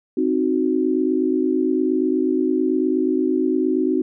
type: chord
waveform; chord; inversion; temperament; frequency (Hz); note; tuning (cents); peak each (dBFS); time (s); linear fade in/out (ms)
sine; C diminished; none; equal with one note detuned; 262.5 / 311.1 / 370; C4 / Eb4 / Gb4; +6 / 0 / 0; -21; 0.17-4.02; 5
effects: none